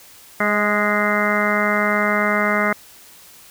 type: harmonic tone with a mistuned harmonic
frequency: 207.7 Hz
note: G#3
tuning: in tune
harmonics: 1 / 2 / 3 / 4 / 5 / 6 / 7 / 8 / 9 / 10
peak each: -23 / -27 / -23 / -30 / -29 / -23 / -25 / -30 / -26 / -23 dBFS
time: 0.4-2.73 s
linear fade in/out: 5 ms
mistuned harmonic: 3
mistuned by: +18 cents
effects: white hiss -45 dBFS RMS until 3.5 s